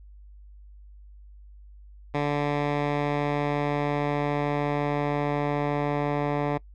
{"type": "tone with low-pass filter sweep", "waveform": "10% pulse", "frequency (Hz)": 145.6, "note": "D3", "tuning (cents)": -15, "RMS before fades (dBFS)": -26, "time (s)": [2.14, 6.58], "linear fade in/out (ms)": 10, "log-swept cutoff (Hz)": [2700, 1700], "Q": 0.76, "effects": ["noise-tail reverb RT60 0.1 s tail -23 dB re dry", "added 50 Hz sine -45 dBFS peak until 6.74 s"]}